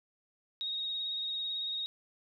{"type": "tone with vibrato", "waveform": "sine", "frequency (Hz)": 3752, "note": "A#7", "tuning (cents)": 11, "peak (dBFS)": -33, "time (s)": [0.61, 1.86], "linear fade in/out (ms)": 0, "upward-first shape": "sine", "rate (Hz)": 18, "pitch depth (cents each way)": 24, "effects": []}